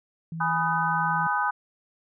sine tone, 163.6 Hz, E3, 13 cents flat, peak -31 dBFS, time 0.32-1.27 s, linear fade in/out 2 ms
sine chord, G# minor seventh, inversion none, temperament equal with one note detuned, 830.6 / 987.8 / 1244.5 / 1512.8 Hz, G#5 / B5 / D#6 / F#6, 0 / 0 / 0 / +38 cents, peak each -28 dBFS, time 0.4-1.51 s, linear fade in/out 10 ms
effects none

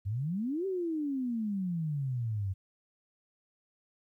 sine exponential two-way sweep, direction up then down, 92.5 to 393.2 to 92.5 Hz, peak -30 dBFS, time 0.05-2.54 s, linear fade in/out 20 ms, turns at 0.66 s, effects 12-bit

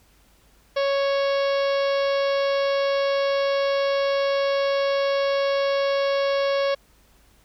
harmonic tone, 554.4 Hz, C#5, in tune, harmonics 1 / 2 / 3 / 4 / 5 / 6 / 7 / 8 / 9 / 10, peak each -20 / -30 / -34 / -36 / -38 / -37 / -41 / -39 / -44 / -42 dBFS, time 0.76-6.75 s, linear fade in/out 10 ms, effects added 50 Hz sine -59 dBFS peak until 7.44 s + pink hiss -59 dBFS RMS until 7.44 s

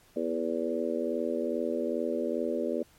harmonic tone with a mistuned harmonic, 82.41 Hz, E2, in tune, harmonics 3 / 4 / 5 / 6 / 7, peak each -34 / -34 / -34 / -34 / -34 dBFS, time 0.16-2.83 s, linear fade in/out 5 ms, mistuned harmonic 3, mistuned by -19 cents, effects pink hiss -61 dBFS RMS until 2.98 s + MP3 64 kbps

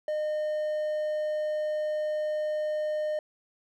triangle tone, 610 Hz, D#5, 34 cents flat, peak -25 dBFS, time 0.08-3.19 s, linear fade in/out 2 ms, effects none

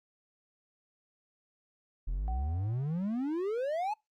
triangle exponential sweep, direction up, 39.17 to 878 Hz, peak -28 dBFS, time 2.07-3.94 s, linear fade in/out 10 ms
sine tone with exponential decay, 754 Hz, F#5, 32 cents sharp, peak -38 dBFS, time 2.28-3.16 s, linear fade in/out 0 ms, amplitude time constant 190 ms
effects noise-tail reverb RT60 0.2 s tail -25 dB re dry + Opus 48 kbps

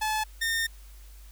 sawtooth tone pair in turn, 863 / 1823.6 Hz, A5 / A#6, -34 / -39 cents, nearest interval octave + minor second, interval 1295 cents, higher second, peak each -22 dBFS, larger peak neither, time 0.01-0.24 / 0.41-0.67 s, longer second, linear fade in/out 10 ms, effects added 50 Hz sine -45 dBFS peak until 1.31 s + white hiss -57 dBFS RMS until 1.31 s

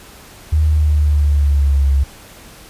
sine tone with pitch glide, 77.1 to 68.69 Hz, D#2 to C#2, -15 to -15 cents, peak -10 dBFS, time 0.52-2.04 s, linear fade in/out 10 ms, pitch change -200 cents, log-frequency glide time 0.65-1.89 s, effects pink hiss -40 dBFS RMS until 2.69 s + resampled to 32000 Hz

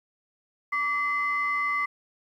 sine tone pair together, 1152.1 / 2044 Hz, D6 / C7, -34 / -41 cents, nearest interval minor seventh, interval 993 cents, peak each -26 dBFS, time 0.72-1.86 s, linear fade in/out 10 ms, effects tanh soft clip ceiling -17 dBFS + 10-bit

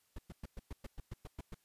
brown noise bursts, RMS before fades -43 dBFS, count 11, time 0.16-1.546 s, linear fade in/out 5 ms, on 26 ms, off 110 ms, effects white hiss -75 dBFS RMS until 1.64 s + resampled to 32000 Hz

